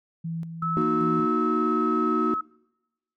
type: tone with tremolo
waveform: sine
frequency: 164.9 Hz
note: E3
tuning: 1 cent sharp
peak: -28 dBFS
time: 0.24-1.26 s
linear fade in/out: 10 ms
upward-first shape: square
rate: 2.6 Hz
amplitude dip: 50%
type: tone with pitch glide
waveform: sine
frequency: 1301 to 1289 Hz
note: E6 to E6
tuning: -23 to -39 cents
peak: -25 dBFS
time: 0.62-2.41 s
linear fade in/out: 5 ms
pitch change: -16 cents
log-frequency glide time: 1.1-1.82 s
type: chord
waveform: triangle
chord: D# minor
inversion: second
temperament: equal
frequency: 233.1 / 311.1 / 370 Hz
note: A#3 / D#4 / F#4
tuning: 0 / 0 / 0 cents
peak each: -25 dBFS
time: 0.77-2.34 s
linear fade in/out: 0 ms
effects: noise-tail reverb RT60 1.0 s tail -25 dB re dry